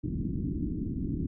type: low-pass noise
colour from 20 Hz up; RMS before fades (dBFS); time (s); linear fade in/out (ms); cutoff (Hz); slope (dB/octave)
white; -32; 0.03-1.27; 10; 310; 48
effects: none